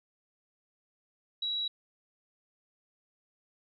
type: tone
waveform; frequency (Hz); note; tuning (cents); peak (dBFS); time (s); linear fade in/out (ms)
sine; 3888; B7; -28; -30; 1.42-1.68; 5
effects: none